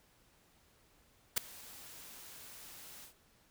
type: noise with ADSR envelope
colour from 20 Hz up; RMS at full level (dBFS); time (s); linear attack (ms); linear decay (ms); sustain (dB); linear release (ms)
white; -28; 1.36-3.14; 17; 4; -24; 110
effects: pink hiss -68 dBFS RMS until 3.5 s